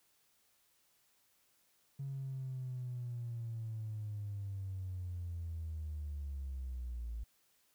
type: linear sweep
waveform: triangle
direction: down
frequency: 138.59 to 55 Hz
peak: -35 dBFS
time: 1.99-7.24 s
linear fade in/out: 10 ms
effects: tanh soft clip ceiling -36 dBFS + white hiss -73 dBFS RMS until 7.74 s